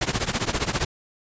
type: noise with tremolo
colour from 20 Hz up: pink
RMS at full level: -21 dBFS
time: 0.01-0.85 s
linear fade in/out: 5 ms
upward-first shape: triangle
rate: 15 Hz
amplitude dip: 95%
effects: resampled to 16000 Hz